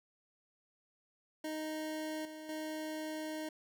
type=tone with level steps; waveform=25% pulse; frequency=311.1 Hz; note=D#4; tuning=in tune; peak=-34 / -42 / -35 dBFS; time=1.44-3.49 s; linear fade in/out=5 ms; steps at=2.25 / 2.49 s; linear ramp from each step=2 ms; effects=none